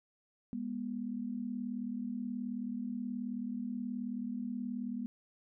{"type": "tone pair together", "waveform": "sine", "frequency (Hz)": [204.5, 243.2], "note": ["G#3", "B3"], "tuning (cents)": [-26, -26], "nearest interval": "minor third", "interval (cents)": 300, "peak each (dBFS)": [-40, -37], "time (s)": [0.53, 5.06], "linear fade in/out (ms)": 0, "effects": []}